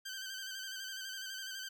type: tone with vibrato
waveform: 15% pulse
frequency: 1553 Hz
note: G6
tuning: 17 cents flat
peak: -35 dBFS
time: 0.05-1.69 s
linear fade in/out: 10 ms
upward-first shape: square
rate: 12 Hz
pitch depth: 35 cents each way
effects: none